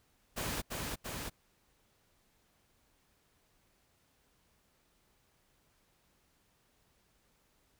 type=noise with echo; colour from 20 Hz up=pink; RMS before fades=-37 dBFS; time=0.36-0.62 s; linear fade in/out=20 ms; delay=340 ms; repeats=2; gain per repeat=-2 dB; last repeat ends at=1.3 s; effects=pink hiss -72 dBFS RMS until 7.79 s